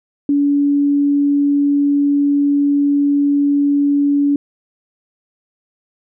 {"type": "tone", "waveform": "sine", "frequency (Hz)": 285.4, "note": "D4", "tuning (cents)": -49, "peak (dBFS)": -11, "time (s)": [0.29, 4.36], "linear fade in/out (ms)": 2, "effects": []}